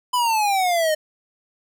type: exponential sweep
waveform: square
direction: down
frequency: 1009 to 608 Hz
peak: -18 dBFS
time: 0.13-0.95 s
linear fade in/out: 10 ms
effects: 10-bit